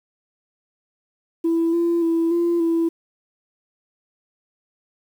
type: tone with pitch steps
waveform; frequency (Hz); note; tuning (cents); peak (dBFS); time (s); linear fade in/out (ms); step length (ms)
sine; 331.6 / 340 / 331.2 / 342.3 / 332; E4 / F4 / E4 / F4 / E4; +10 / -46 / +8 / -35 / +12; -15; 1.44-2.89; 10; 290
effects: tanh soft clip ceiling -14 dBFS + 8-bit